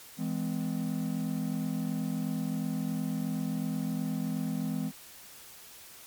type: chord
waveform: triangle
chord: E augmented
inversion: none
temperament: equal with one note detuned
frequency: 164.81 / 207.7 / 255.8 Hz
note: E3 / G#3 / B#3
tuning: 0 / 0 / -39 cents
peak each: -32 dBFS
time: 0.17-4.92 s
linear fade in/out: 50 ms
effects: white hiss -50 dBFS RMS until 6.06 s + MP3 96 kbps